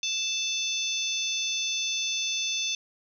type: harmonic tone with a mistuned harmonic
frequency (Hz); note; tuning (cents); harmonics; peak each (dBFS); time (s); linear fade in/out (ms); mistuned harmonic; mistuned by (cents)
880; A5; 0; 3 / 4 / 5 / 6 / 7; -33 / -30 / -39 / -38 / -32; 0.03-2.75; 2; 5; +16
effects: 10-bit